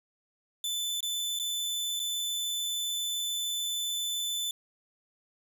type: tone with dropouts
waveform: sawtooth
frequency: 3513 Hz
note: A7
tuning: 3 cents flat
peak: -27 dBFS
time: 0.64-4.51 s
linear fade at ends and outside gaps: 2 ms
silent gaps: 1.006-1.028 / 1.39-1.397 / 1.995-1.999 s
effects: none